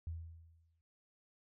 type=tone with exponential decay; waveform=sine; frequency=82.41 Hz; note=E2; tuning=in tune; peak=-37 dBFS; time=0.07-0.81 s; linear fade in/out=0 ms; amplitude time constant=160 ms; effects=none